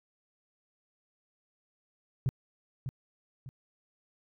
sine tone with echo, 130 Hz, C3, 11 cents flat, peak -23 dBFS, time 2.26-2.29 s, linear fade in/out 0 ms, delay 600 ms, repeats 2, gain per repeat -9 dB, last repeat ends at 3.49 s, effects tanh soft clip ceiling -22 dBFS

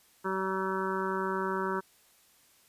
harmonic tone, 190.5 Hz, G3, 49 cents flat, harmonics 1 / 2 / 3 / 5 / 6 / 7 / 8 / 9, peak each -37 / -33 / -43 / -35 / -39 / -38 / -39 / -48 dBFS, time 0.24-1.81 s, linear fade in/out 20 ms, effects white hiss -63 dBFS RMS until 2.68 s + resampled to 32000 Hz

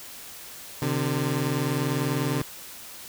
20% pulse tone pair together, 129.38 / 149.4 Hz, C3 / D3, -19 / +30 cents, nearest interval major second, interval 249 cents, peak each -22 dBFS, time 0.82-2.42 s, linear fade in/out 2 ms, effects white hiss -42 dBFS RMS until 3.08 s

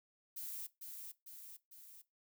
violet noise with echo, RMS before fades -45 dBFS, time 0.36-0.67 s, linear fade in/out 10 ms, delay 450 ms, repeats 3, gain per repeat -4 dB, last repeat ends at 2.02 s, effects noise-tail reverb RT60 0.2 s tail -18 dB re dry

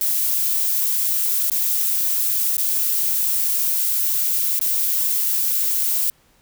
violet noise with dropouts, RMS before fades -20 dBFS, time 0.01-6.1 s, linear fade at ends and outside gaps 0 ms, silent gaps 1.5-1.517 / 2.568-2.581 / 4.592-4.613 s, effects pink hiss -58 dBFS RMS until 6.41 s

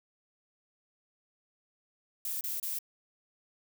violet noise bursts, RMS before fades -35 dBFS, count 3, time 2.25-2.788 s, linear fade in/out 2 ms, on 160 ms, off 29 ms, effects none

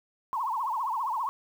sine tone with vibrato, 980 Hz, B5, 14 cents flat, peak -27 dBFS, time 0.33-1.29 s, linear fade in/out 0 ms, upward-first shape triangle, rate 15 Hz, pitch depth 260 cents each way, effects 9-bit

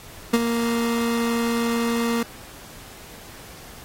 30% pulse tone with ADSR envelope, 233.1 Hz, A#3, in tune, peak -10 dBFS, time 0.33-2.23 s, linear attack 10 ms, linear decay 37 ms, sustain -8 dB, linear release 4 ms, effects pink hiss -43 dBFS RMS until 3.84 s + AAC 48 kbps

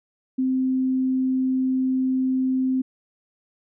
sine tone, 260 Hz, C4, 11 cents flat, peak -19 dBFS, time 0.38-2.82 s, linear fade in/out 10 ms, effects none

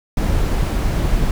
brown noise, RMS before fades -17 dBFS, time 0.17-1.31 s, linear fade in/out 2 ms, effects none

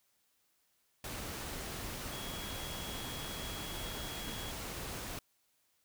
sine tone in noise, 3322 Hz, G#7, in tune, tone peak -47 dBFS, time 2.12-4.51 s, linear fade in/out 2 ms, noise pink, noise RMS -42 dBFS, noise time 1.04-5.19 s, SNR -8 dB, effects white hiss -75 dBFS RMS until 5.84 s

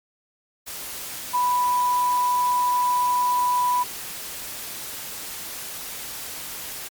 sine tone in noise, 987.8 Hz, B5, in tune, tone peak -18 dBFS, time 1.33-3.84 s, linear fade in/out 20 ms, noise white, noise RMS -34 dBFS, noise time 0.66-6.89 s, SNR +13 dB, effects MP3 96 kbps

